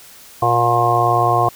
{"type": "harmonic tone", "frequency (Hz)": 118.7, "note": "A#2", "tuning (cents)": 32, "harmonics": [1, 3, 4, 5, 6, 7, 8, 9], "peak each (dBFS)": [-21, -23, -24, -27, -16, -25, -27, -17], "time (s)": [0.42, 1.49], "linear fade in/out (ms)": 5, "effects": ["white hiss -42 dBFS RMS until 1.55 s"]}